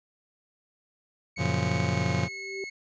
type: tone with pitch glide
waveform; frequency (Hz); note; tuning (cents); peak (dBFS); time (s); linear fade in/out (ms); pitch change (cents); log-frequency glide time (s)
40% pulse; 2217 to 2184; C#7 to C#7; 0 to -26; -35; 1.36-2.7; 10; -26; 1.91-2.05
type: chord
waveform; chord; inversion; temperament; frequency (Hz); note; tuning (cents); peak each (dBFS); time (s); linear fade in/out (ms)
40% pulse; Gb major seventh; none; just; 92.5 / 115.62 / 138.75 / 173.43; Gb2 / Bb2 / Db3 / F3; 0 / -14 / +2 / -12; -30 / -30 / -30 / -29; 1.37-2.29; 50
type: tone with exponential growth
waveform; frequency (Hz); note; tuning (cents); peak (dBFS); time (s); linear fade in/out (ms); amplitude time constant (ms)
sine; 388.5; G4; -16; -31; 1.95-2.64; 1; 150
effects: resampled to 16000 Hz